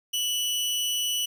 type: tone with amplitude modulation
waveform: sawtooth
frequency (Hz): 2960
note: F#7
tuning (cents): 0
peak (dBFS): -20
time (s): 0.13-1.26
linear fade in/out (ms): 10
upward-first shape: sine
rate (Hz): 256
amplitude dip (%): 40
effects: 9-bit